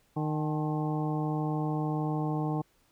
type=harmonic tone with a mistuned harmonic; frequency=153.3 Hz; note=D#3; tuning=25 cents flat; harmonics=1 / 2 / 3 / 4 / 5 / 6 / 7; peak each=-30 / -33 / -39 / -44 / -38 / -41 / -44 dBFS; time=0.16-2.62 s; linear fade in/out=10 ms; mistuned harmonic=6; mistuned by=-100 cents; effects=pink hiss -68 dBFS RMS until 2.91 s